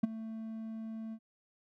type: tone with ADSR envelope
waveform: triangle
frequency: 222.3 Hz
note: A3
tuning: 18 cents sharp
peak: -20 dBFS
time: 0.03-1.19 s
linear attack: 8 ms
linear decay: 17 ms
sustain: -17 dB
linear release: 62 ms
effects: none